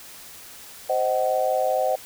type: chord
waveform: sine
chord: C diminished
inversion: none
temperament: just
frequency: 523.3 / 627.9 / 753.5 Hz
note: C5 / Eb5 / Gb5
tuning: 0 / +16 / +31 cents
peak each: -24 dBFS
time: 0.89-1.96 s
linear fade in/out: 10 ms
effects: white hiss -43 dBFS RMS until 2.05 s